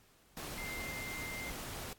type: tone in noise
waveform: sine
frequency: 2093 Hz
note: C7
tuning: in tune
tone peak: -42 dBFS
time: 0.58-1.5 s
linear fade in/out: 0 ms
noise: pink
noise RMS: -44 dBFS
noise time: 0.37-1.93 s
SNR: -1 dB
effects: pink hiss -66 dBFS RMS until 1.98 s + AAC 64 kbps